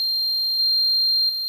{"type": "tone with level steps", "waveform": "triangle", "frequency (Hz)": 4186, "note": "C8", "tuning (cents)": 0, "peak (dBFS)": [-18, -14, -22], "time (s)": [0, 1.48], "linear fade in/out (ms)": 0, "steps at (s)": [0.59, 1.29], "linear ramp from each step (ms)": 5, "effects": ["tanh soft clip ceiling -13 dBFS", "8-bit"]}